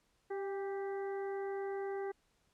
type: harmonic tone with a mistuned harmonic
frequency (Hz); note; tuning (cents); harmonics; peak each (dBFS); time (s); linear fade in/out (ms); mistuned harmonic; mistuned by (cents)
392; G4; 0; 1 / 2 / 3 / 4 / 5; -37 / -45 / -54 / -53 / -54; 0.3-2.12; 10; 2; +32
effects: pink hiss -75 dBFS RMS until 2.53 s + low-pass 10000 Hz 12 dB/octave